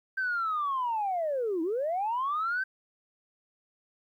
sine linear two-way sweep, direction down then up, 1568 to 311.1 to 1568 Hz, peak -26 dBFS, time 0.17-2.64 s, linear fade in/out 10 ms, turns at 1.62 s, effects tanh soft clip ceiling -23 dBFS + 11-bit

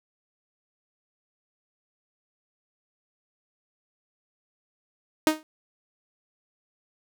sawtooth tone with exponential decay, 311.1 Hz, D#4, in tune, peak -10 dBFS, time 5.27-5.43 s, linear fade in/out 1 ms, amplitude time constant 33 ms, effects none

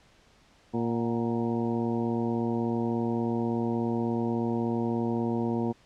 harmonic tone with a mistuned harmonic, 116.5 Hz, A#2, 1 cent flat, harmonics 1 / 2 / 3 / 4 / 5 / 6 / 7 / 8, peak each -34 / -28 / -32 / -36 / -43 / -40 / -45 / -40 dBFS, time 0.73-5.73 s, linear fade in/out 20 ms, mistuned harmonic 6, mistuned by +67 cents, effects pink hiss -60 dBFS RMS until 5.85 s + low-pass 6000 Hz 12 dB/octave

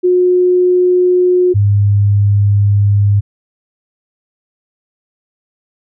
sine tone pair in turn, 361.4 / 101.66 Hz, F#4 / G#2, -41 / -37 cents, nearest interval octave + minor seventh, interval 2196 cents, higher first, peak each -7 dBFS, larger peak neither, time 0.03-1.54 / 1.54-3.21 s, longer second, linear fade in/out 20 ms, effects none

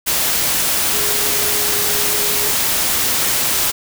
sine tone in noise, 415.3 Hz, G#4, in tune, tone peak -28 dBFS, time 0.93-2.52 s, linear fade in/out 20 ms, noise white, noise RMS -17 dBFS, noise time 0.06-3.72 s, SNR -14 dB, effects none

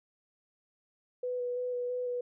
sine tone with vibrato, 493.9 Hz, B4, in tune, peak -31 dBFS, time 1.23-2.21 s, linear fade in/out 5 ms, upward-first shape square, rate 3 Hz, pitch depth 12 cents each way, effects none

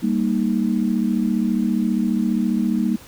sine chord, Eb major, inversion first, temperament equal with one note detuned, 198.28 / 233.1 / 311.1 Hz, G3 / Bb3 / Eb4, +20 / 0 / 0 cents, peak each -21 / -20 / -25 dBFS, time 0.02-2.97 s, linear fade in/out 20 ms, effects pink hiss -44 dBFS RMS until 3.07 s

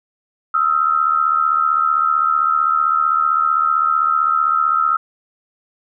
sine tone pair together, 1272 / 1347.6 Hz, D#6 / E6, +38 / +38 cents, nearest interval minor second, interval 100 cents, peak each -16 dBFS, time 0.54-4.97 s, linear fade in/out 5 ms, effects none

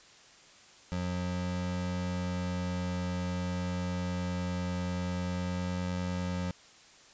square tone pair together, 89.95 / 180 Hz, F#2 / F#3, -48 / -47 cents, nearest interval octave, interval 1201 cents, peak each -36 / -34 dBFS, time 0.92-6.51 s, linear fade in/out 0 ms, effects white hiss -56 dBFS RMS until 7.13 s + resampled to 16000 Hz

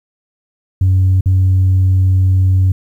sine tone with dropouts, 93.7 Hz, F#2, 22 cents sharp, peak -6 dBFS, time 0.81-2.72 s, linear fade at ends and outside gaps 5 ms, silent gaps 1.209-1.258 s, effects tanh soft clip ceiling -6 dBFS + 8-bit

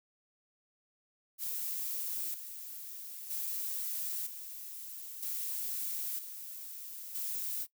violet noise with tremolo, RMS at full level -37 dBFS, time 1.38-7.67 s, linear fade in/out 50 ms, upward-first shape square, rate 0.52 Hz, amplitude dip 60%, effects noise-tail reverb RT60 0.1 s tail -18 dB re dry

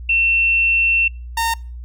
sine / sawtooth tone pair in turn, 2700 / 916.2 Hz, E7 / A#5, +41 / -30 cents, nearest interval octave + perfect fifth, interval 1871 cents, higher first, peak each -13 dBFS, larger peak neither, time 0.09-1.08 / 1.37-1.54 s, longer first, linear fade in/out 5 ms, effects noise-tail reverb RT60 0.4 s tail -26 dB re dry + added 60 Hz sine -29 dBFS peak until 1.84 s

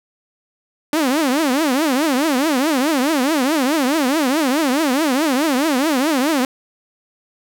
sawtooth tone with vibrato, 284.9 Hz, C#4, 48 cents sharp, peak -11 dBFS, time 0.93-6.45 s, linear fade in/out 2 ms, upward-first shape triangle, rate 4.7 Hz, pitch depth 290 cents each way, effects none

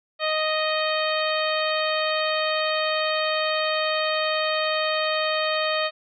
harmonic tone, 622.3 Hz, D#5, in tune, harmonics 1 / 2 / 3 / 4 / 5 / 6 / 7, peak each -25 / -28 / -30 / -31 / -32 / -33 / -33 dBFS, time 0.19-5.91 s, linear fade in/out 50 ms, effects none

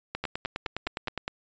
two click trains, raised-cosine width 0.3 ms, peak -15 / -15 dBFS, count 5 / 12, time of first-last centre 0.24-1.082 / 0.15-1.279 s, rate 4.75 / 9.74 Hz, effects resampled to 16000 Hz

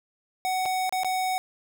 square tone with dropouts, 746 Hz, F#5, 14 cents sharp, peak -25 dBFS, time 0.45-1.38 s, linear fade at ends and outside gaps 0 ms, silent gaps 0.655-0.659 / 0.894-0.925 / 1.034-1.046 s, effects 11-bit

